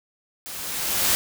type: noise with level ramp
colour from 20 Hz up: white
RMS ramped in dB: -36 to -19 dBFS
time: 0.46-1.15 s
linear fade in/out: 0 ms
effects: none